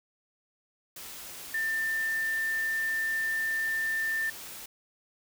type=tone in noise; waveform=sine; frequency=1790 Hz; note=A6; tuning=29 cents sharp; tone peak=-27 dBFS; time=1.54-4.3 s; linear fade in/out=5 ms; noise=white; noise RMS=-43 dBFS; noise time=0.96-4.66 s; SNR=+13 dB; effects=none